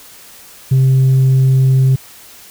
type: tone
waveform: sine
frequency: 132.1 Hz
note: C3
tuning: 17 cents sharp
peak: -5 dBFS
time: 0.71-1.96 s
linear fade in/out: 10 ms
effects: tanh soft clip ceiling -6 dBFS + white hiss -39 dBFS RMS until 2.5 s